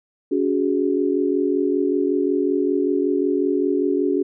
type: chord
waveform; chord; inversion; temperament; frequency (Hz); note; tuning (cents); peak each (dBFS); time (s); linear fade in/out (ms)
sine; C# suspended fourth; none; equal with one note detuned; 283.7 / 370 / 415.3; C#4 / F#4 / G#4; +40 / 0 / 0; -21 / -21 / -23; 0.31-4.23; 10
effects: none